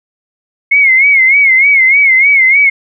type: tone with vibrato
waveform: sine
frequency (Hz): 2163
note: C#7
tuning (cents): -43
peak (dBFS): -4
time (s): 0.71-2.7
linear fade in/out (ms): 10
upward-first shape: sine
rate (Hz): 3.3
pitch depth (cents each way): 96
effects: none